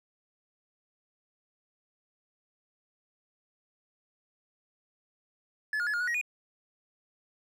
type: tone with pitch steps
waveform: triangle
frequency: 1719 / 1431 / 1707 / 1422 / 1468 / 1891 / 2458 Hz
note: A6 / F6 / G#6 / F6 / F#6 / A#6 / D#7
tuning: -41 / +42 / +47 / +31 / -14 / +24 / -22 cents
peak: -26 dBFS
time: 5.73-6.213 s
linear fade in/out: 2 ms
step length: 69 ms
effects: none